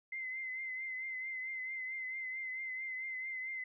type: tone with vibrato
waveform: sine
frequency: 2063 Hz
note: C7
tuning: 25 cents flat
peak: -38 dBFS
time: 0.12-3.64 s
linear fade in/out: 5 ms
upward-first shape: triangle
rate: 4.5 Hz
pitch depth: 43 cents each way
effects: none